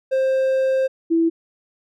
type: tone pair in turn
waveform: triangle / sine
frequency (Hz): 528 / 330.3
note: C5 / E4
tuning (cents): +16 / +4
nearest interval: minor sixth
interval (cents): 812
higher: first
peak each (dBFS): -14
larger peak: neither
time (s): 0.11-0.88 / 1.1-1.3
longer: first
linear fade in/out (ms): 20
effects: none